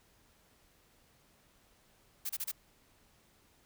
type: noise bursts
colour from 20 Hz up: blue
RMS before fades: -36 dBFS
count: 4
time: 2.25-2.517 s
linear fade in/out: 10 ms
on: 45 ms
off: 29 ms
effects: pink hiss -67 dBFS RMS until 3.65 s